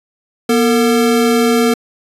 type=tone pair together; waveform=square; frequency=240.9 / 452.6 Hz; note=B3 / A4; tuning=-43 / +49 cents; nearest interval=major seventh; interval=1092 cents; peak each=-13 / -14 dBFS; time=0.49-1.74 s; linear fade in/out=5 ms; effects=resampled to 32000 Hz